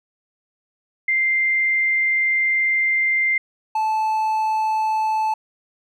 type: tone pair in turn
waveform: sine / triangle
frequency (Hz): 2093 / 872.2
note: C7 / A5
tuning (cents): 0 / -15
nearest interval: octave + minor third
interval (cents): 1515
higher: first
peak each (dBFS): -16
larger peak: neither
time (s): 1.08-3.38 / 3.75-5.34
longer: first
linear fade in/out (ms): 5
effects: none